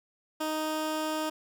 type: tone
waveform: 15% pulse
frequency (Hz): 311.1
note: D#4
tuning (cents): 0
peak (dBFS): -23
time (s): 0.4-1.3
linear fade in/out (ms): 10
effects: none